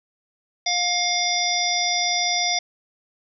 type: harmonic tone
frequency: 709 Hz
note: F5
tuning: 26 cents sharp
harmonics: 1 / 3 / 5 / 7 / 8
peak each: -26 / -26 / -26 / -26 / -26 dBFS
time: 0.66-2.59 s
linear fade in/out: 5 ms
effects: none